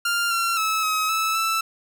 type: tone with pitch steps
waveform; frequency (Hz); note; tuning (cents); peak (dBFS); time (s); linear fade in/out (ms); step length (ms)
sawtooth; 1396 / 1366 / 1301 / 1274 / 1307 / 1323; F6 / F6 / E6 / D#6 / E6 / E6; -1 / -39 / -23 / +41 / -15 / +6; -17; 0.05-1.61; 5; 260
effects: none